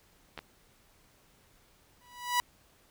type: clicks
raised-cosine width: 0.3 ms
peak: -24 dBFS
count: 2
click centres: 0.377 / 0.39 s
type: tone with exponential growth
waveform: sawtooth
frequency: 979 Hz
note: B5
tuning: 15 cents flat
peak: -19 dBFS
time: 2.01-2.4 s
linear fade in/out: 0 ms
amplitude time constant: 83 ms
effects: pink hiss -64 dBFS RMS until 2.9 s